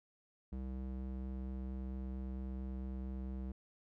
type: tone with band-pass filter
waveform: square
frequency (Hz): 64.6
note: C2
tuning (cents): -21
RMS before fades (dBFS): -42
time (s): 0.52-3.52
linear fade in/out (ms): 5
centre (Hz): 150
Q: 0.9
effects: none